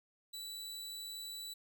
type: tone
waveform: sawtooth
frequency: 3951 Hz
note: B7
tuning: in tune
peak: -40 dBFS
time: 0.33-1.54 s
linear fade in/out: 10 ms
effects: none